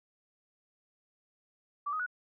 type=tone with pitch steps; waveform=sine; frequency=1159 / 1254 / 1467 Hz; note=D6 / D#6 / F#6; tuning=-23 / +13 / -15 cents; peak=-31 dBFS; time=1.86-2.064 s; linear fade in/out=10 ms; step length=68 ms; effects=none